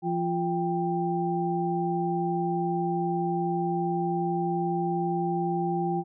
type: tone cluster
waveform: sine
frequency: 171.4 / 348.9 / 789 Hz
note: F3 / F4 / G5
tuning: -32 / -2 / +11 cents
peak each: -29 dBFS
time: 0.02-6.04 s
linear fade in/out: 50 ms
effects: none